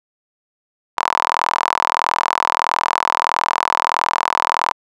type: tone with high-pass filter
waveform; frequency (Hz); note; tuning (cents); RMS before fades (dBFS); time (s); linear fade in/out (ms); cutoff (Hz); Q
sawtooth; 41.56; E1; +15; -19; 0.97-4.72; 0; 970; 5.7
effects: low-pass 7000 Hz 12 dB/octave